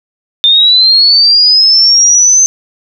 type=linear sweep; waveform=sine; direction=up; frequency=3584 to 6240 Hz; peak=-3 dBFS; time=0.44-2.46 s; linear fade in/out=0 ms; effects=none